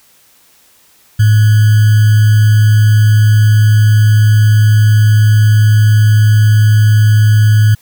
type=tone with sample-and-hold; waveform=sine; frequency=107 Hz; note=A2; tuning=48 cents flat; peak=-4 dBFS; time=1.19-7.75 s; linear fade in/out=10 ms; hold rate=1575 Hz; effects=white hiss -48 dBFS RMS until 7.81 s